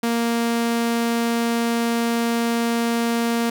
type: tone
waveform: sawtooth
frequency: 233.1 Hz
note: A#3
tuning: in tune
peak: -15 dBFS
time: 0.03-3.5 s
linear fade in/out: 5 ms
effects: none